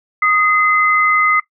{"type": "tone pair together", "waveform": "sine", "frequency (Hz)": [1244.5, 2053], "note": ["D#6", "C7"], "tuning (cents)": [0, -33], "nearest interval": "major sixth", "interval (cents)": 867, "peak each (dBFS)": -13, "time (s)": [0.22, 1.4], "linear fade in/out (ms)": 5, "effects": ["noise-tail reverb RT60 0.1 s tail -19 dB re dry"]}